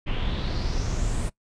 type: noise with low-pass filter sweep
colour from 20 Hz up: brown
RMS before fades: -26 dBFS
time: 0.06-1.3 s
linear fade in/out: 20 ms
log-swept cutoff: 2800 to 9200 Hz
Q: 4.5
effects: noise-tail reverb RT60 0.1 s tail -20 dB re dry